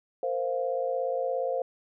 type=chord; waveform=sine; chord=Bb suspended second; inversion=none; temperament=equal; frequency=466.2 / 523.3 / 698.5 Hz; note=Bb4 / C5 / F5; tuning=0 / 0 / 0 cents; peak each=-34 / -28 / -33 dBFS; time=0.23-1.62 s; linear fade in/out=2 ms; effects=none